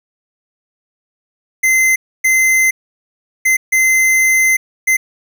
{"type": "tone bursts at uneven times", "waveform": "square", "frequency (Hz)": 2066, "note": "C7", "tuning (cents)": -22, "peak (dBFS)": -10, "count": 5, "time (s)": [[1.63, 1.96], [2.24, 2.71], [3.45, 3.57], [3.72, 4.57], [4.87, 4.97]], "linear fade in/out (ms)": 10, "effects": []}